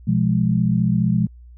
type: chord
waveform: sine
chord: F diminished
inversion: second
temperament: equal with one note detuned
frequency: 123.47 / 172.81 / 207.7 Hz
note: Cb3 / F3 / Ab3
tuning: 0 / -18 / 0 cents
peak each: -20 / -19 / -20 dBFS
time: 0.07-1.27 s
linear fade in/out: 10 ms
effects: added 60 Hz sine -40 dBFS peak until 1.57 s